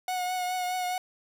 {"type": "tone with vibrato", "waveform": "45% pulse", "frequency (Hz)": 730, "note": "F#5", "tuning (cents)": -24, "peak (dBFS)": -28, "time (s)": [0.08, 0.98], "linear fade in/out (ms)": 2, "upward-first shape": "triangle", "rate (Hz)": 4.8, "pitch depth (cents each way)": 27, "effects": []}